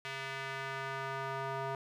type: tone with band-pass filter sweep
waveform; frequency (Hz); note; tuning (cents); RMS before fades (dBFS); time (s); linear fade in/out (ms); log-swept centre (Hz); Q
square; 135.2; C#3; -43; -39; 0.05-1.75; 0; 2300 to 890; 1.3
effects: 11-bit